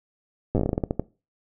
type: slowing click train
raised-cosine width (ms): 2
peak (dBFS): -10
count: 14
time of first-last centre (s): 0.55-0.996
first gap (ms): 8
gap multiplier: 1.22
effects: noise-tail reverb RT60 0.3 s tail -20 dB re dry